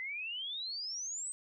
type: exponential sweep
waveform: sine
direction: up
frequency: 2011 to 8310 Hz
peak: -37 dBFS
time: 0-1.32 s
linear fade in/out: 0 ms
effects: none